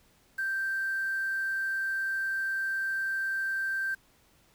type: tone with quantisation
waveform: sine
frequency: 1568 Hz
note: G6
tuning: in tune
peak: -28 dBFS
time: 0.38-3.95 s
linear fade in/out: 10 ms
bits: 8
effects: pink hiss -64 dBFS RMS until 4.54 s